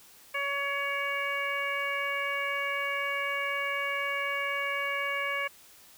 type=harmonic tone; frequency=562 Hz; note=C#5; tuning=24 cents sharp; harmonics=1 / 2 / 3 / 4 / 5; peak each=-37 / -35 / -35 / -32 / -40 dBFS; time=0.34-5.48 s; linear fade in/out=10 ms; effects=white hiss -55 dBFS RMS until 5.97 s